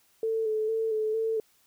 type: tone with vibrato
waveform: sine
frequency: 440 Hz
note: A4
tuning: in tune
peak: -25 dBFS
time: 0.23-1.4 s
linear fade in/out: 2 ms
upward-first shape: square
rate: 2.2 Hz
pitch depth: 26 cents each way
effects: white hiss -65 dBFS RMS until 1.66 s